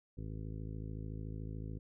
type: harmonic tone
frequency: 53.7 Hz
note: A1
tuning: 41 cents flat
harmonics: 1 / 2 / 3 / 4 / 5 / 6 / 7 / 8 / 9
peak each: -44 / -44 / -47 / -55 / -51 / -59 / -56 / -61 / -60 dBFS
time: 0.17-1.79 s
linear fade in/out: 10 ms
effects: none